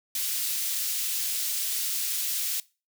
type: high-pass noise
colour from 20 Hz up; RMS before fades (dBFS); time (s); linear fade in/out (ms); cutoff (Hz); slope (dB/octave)
white; -29; 0.15-2.6; 2; 3000; 12
effects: noise-tail reverb RT60 0.3 s tail -21 dB re dry